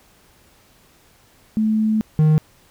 sine / triangle tone pair in turn, 217.3 / 154.68 Hz, A3 / D#3, -21 / -10 cents, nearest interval tritone, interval 589 cents, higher first, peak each -15 / -9 dBFS, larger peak second, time 1.57-2.01 / 2.19-2.38 s, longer first, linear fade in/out 0 ms, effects pink hiss -54 dBFS RMS until 2.7 s

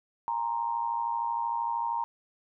sine tone with amplitude modulation, 932.3 Hz, A#5, in tune, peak -24 dBFS, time 0.28-2.04 s, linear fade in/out 0 ms, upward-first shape sine, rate 113 Hz, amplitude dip 75%, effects none

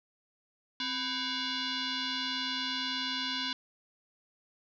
sine tone with frequency modulation, 260.8 Hz, C4, 5 cents flat, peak -31 dBFS, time 0.8-3.53 s, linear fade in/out 2 ms, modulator 630 Hz, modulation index 7, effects none

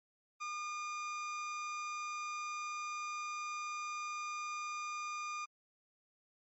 30% pulse tone, 1213 Hz, D#6, 44 cents flat, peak -36 dBFS, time 0.4-5.46 s, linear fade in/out 20 ms, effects MP3 32 kbps

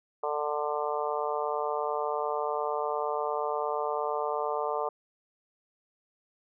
harmonic tone, 148.6 Hz, D3, 21 cents sharp, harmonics 3 / 4 / 5 / 6 / 7 / 8, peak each -33 / -34 / -35 / -36 / -36 / -37 dBFS, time 0.23-4.89 s, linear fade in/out 5 ms, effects none

